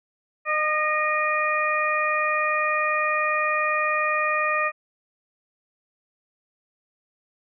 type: harmonic tone with a mistuned harmonic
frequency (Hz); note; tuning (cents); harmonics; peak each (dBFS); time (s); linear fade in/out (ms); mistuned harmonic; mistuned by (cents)
610; D#5; -34; 1 / 2 / 3 / 4; -28 / -24 / -26 / -27; 0.45-4.72; 50; 3; +35
effects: none